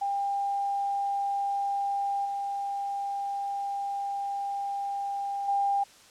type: tone with level steps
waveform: sine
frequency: 799 Hz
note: G5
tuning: 33 cents sharp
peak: -26 / -29 / -23 dBFS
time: 0.01-5.84 s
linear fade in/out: 10 ms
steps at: 2.25 / 5.48 s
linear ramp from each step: 5 ms
effects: white hiss -54 dBFS RMS until 6.1 s + low-pass 8000 Hz 12 dB/octave